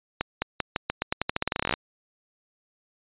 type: accelerating click train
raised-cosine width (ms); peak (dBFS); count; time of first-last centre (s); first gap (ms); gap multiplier
0.3; -8; 22; 0.21-1.739; 210; 0.87
effects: resampled to 8000 Hz